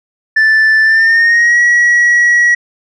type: tone with pitch glide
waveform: sine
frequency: 1760 to 1919.3 Hz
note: A6 to B6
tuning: 0 to -50 cents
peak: -3 dBFS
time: 0.36-2.55 s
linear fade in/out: 10 ms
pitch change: +150 cents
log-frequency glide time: 0.83-1.6 s
effects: tanh soft clip ceiling -5 dBFS